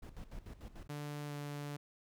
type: noise with tremolo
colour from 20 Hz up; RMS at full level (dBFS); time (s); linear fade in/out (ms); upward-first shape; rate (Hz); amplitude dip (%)
brown; -46; 0.02-0.88; 10; square; 6.8; 75
type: tone with pitch glide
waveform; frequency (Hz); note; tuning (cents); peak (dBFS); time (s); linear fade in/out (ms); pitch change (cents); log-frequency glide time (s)
sawtooth; 146.83 to 145.23; D3 to D3; 0 to -19; -37; 0.89-1.77; 10; -19; 1.27-1.33
effects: none